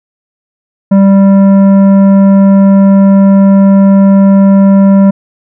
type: tone with tanh clipping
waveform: sine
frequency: 196 Hz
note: G3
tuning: in tune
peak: -3 dBFS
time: 0.91-5.11 s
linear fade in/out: 10 ms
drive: 11 dB
effects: none